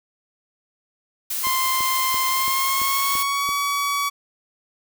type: noise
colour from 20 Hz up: blue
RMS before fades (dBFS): -26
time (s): 1.3-3.23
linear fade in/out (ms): 5
type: tone with pitch glide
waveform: sawtooth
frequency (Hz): 1046.5 to 1134.6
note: C6 to C#6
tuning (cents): 0 to +40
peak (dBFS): -17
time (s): 1.43-4.1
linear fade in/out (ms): 20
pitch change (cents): +140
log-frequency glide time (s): 2.26-3.51
type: click train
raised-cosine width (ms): 2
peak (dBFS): -24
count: 7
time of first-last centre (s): 1.47-3.49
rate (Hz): 2.97
effects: none